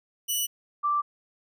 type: tone pair in turn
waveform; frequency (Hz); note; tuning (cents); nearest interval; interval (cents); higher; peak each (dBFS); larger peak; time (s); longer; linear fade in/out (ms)
10% pulse / sine; 2956 / 1173.1; F#7 / D6; -2 / -2; octave + major third; 1600; first; -17 / -22; first; 0.28-0.47 / 0.83-1.02; neither; 20
effects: none